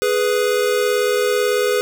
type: tone pair together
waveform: square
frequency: 416.6 / 494.7 Hz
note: G#4 / B4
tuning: +5 / +3 cents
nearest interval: minor third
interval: 298 cents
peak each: -19 dBFS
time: 0.02-1.81 s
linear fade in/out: 0 ms
effects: none